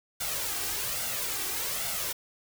white noise with flanger, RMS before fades -32 dBFS, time 0.2-2.13 s, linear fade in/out 10 ms, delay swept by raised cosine 1.4 to 2.6 ms, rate 1.2 Hz, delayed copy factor +0.6, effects none

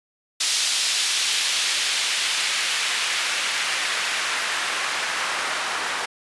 white noise with band-pass filter sweep, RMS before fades -24 dBFS, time 0.4-6.06 s, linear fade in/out 10 ms, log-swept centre 4200 to 1200 Hz, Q 1, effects resampled to 24000 Hz

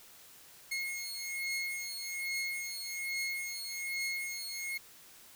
sawtooth beating tone pair, 2160 / 2161.2 Hz, C#7 / C#7, -45 / -44 cents, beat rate 1.2 Hz, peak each -35 / -35 dBFS, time 0.71-4.78 s, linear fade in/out 10 ms, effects white hiss -56 dBFS RMS until 5.35 s

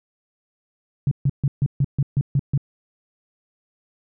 sine tone bursts, 138.59 Hz, C#3, in tune, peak -15 dBFS, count 9, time 1.07-2.577 s, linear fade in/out 2 ms, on 43 ms, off 140 ms, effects none

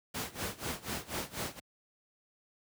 pink noise with tremolo, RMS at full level -35 dBFS, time 0.14-1.6 s, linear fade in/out 10 ms, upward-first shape sine, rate 4.1 Hz, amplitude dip 90%, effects high-pass 80 Hz 12 dB/octave

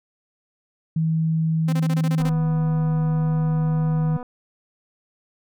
sine tone with pitch glide, 160.8 to 157.04 Hz, E3 to D#3, -43 to +16 cents, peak -18 dBFS, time 0.96-4.17 s, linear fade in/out 5 ms, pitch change -41 cents, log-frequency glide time 1.87-2.83 s
sawtooth tone bursts, 260 Hz, C4, 11 cents flat, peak -23 dBFS, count 9, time 1.68-2.295 s, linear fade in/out 5 ms, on 47 ms, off 24 ms
click train, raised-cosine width 1 ms, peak -23 dBFS, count 502, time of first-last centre 2.2-4.228 s, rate 247 Hz
effects none

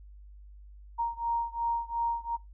sine beating tone pair, 932.3 / 935.1 Hz, A#5 / A#5, 0 / +5 cents, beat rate 2.8 Hz, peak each -31 / -32 dBFS, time 0.98-2.37 s, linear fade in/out 20 ms, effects noise-tail reverb RT60 0.2 s tail -21 dB re dry + added 50 Hz sine -47 dBFS peak until 2.53 s

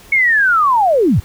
sine linear sweep, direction down, 2214 to 65.41 Hz, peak -9 dBFS, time 0.12-1.2 s, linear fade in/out 5 ms, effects pink hiss -42 dBFS RMS until 1.24 s

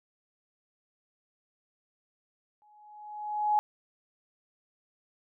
sine tone with exponential growth, 841 Hz, G#5, 22 cents sharp, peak -20 dBFS, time 2.62-3.59 s, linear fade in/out 0 ms, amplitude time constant 210 ms, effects none

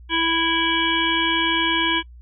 harmonic tone, 329.6 Hz, E4, in tune, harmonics 1 / 3 / 5 / 7 / 9 / 10, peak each -25 / -25 / -25 / -25 / -25 / -25 dBFS, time 0.09-2.03 s, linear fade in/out 50 ms, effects noise-tail reverb RT60 0.1 s tail -24 dB re dry + added 60 Hz sine -40 dBFS peak until 2.21 s

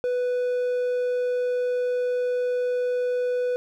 triangle tone, 495.2 Hz, B4, 5 cents sharp, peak -20 dBFS, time 0.04-3.56 s, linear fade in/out 0 ms, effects none

